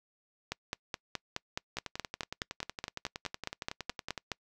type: two click trains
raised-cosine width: 0.2 ms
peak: -20 / -16 dBFS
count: 27 / 19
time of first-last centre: 1.77-4.177 / 0.52-4.317 s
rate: 10.8 / 4.74 Hz
effects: noise-tail reverb RT60 0.1 s tail -26 dB re dry